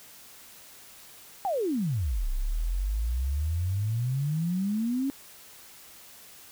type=exponential two-way sweep; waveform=sine; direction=down then up; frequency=830.6 to 31.27 to 279.7 Hz; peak=-25 dBFS; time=1.45-5.1 s; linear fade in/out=0 ms; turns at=2.29 s; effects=white hiss -50 dBFS RMS until 6.51 s